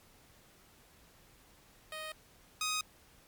10% pulse tone pair in turn, 623 / 1252.9 Hz, D#5 / D#6, +2 / +12 cents, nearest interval octave, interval 1210 cents, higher second, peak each -32 / -24 dBFS, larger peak second, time 1.92-2.12 / 2.61-2.81 s, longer neither, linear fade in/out 2 ms, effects pink hiss -62 dBFS RMS until 3.27 s + MP3 96 kbps

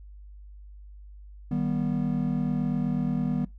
triangle chord, Eb augmented, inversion none, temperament just, 155.56 / 194.45 / 243.1 Hz, Eb3 / G3 / B3, 0 / -14 / -27 cents, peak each -27 / -28 / -26 dBFS, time 1.51-3.45 s, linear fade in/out 5 ms, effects noise-tail reverb RT60 0.2 s tail -22 dB re dry + added 50 Hz sine -43 dBFS peak until 3.58 s

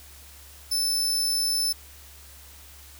sawtooth tone, 5274 Hz, E8, in tune, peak -20 dBFS, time 0.71-1.73 s, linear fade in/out 10 ms, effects added 70 Hz sine -49 dBFS peak until 2.99 s + white hiss -49 dBFS RMS until 2.99 s

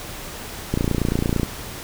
click train, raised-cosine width 3 ms, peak -7 dBFS, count 21, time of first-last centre 0.74-1.432 s, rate 28.9 Hz, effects pink hiss -34 dBFS RMS until 1.83 s

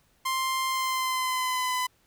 sawtooth tone with pitch glide, 1050 to 1006.6 Hz, C6 to B5, +6 to +33 cents, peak -22 dBFS, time 0.25-1.87 s, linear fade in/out 10 ms, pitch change -73 cents, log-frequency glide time 0.69-1.75 s, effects pink hiss -66 dBFS RMS until 2.06 s

